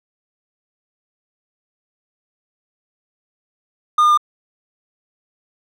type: tone with pitch steps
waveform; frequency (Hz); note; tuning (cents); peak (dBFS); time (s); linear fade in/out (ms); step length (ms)
triangle; 1218 / 1210.3 / 1202.6; D#6 / D#6 / D6; -37 / -48 / +41; -8; 3.98-4.175; 5; 65
effects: none